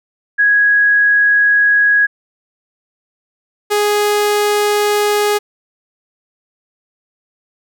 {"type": "tone pair in turn", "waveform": ["sine", "sawtooth"], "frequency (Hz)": [1661.2, 415.3], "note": ["G#6", "G#4"], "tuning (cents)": [0, 0], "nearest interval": "2 octaves", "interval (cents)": 2400, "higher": "first", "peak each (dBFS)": -8, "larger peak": "neither", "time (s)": [[0.38, 2.07], [3.7, 5.39]], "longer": "neither", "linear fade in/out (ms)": 20, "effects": []}